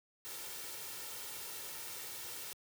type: noise with comb filter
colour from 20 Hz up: white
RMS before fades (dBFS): -45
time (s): 0.25-2.53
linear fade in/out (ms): 0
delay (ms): 2.2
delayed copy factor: +0.55
effects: high-pass 100 Hz 12 dB/octave